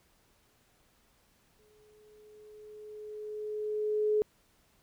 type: tone with exponential growth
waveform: sine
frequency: 424.7 Hz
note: G#4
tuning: 39 cents sharp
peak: -23 dBFS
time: 1.59-4.22 s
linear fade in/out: 0 ms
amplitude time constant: 570 ms
effects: pink hiss -68 dBFS RMS until 4.82 s